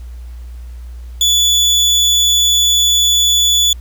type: tone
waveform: 30% pulse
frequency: 3448 Hz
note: A7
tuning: 36 cents flat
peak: -7 dBFS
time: 1.21-3.73 s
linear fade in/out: 2 ms
effects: added 60 Hz sine -27 dBFS peak until 3.8 s + pink hiss -50 dBFS RMS until 3.8 s